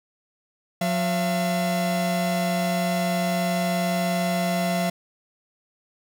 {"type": "tone pair together", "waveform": "45% pulse", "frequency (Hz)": [179.7, 678.5], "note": ["F3", "E5"], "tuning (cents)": [50, 50], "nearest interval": "octave + major seventh", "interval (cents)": 2300, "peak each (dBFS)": [-24, -25], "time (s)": [0.81, 4.9], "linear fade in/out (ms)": 5, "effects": []}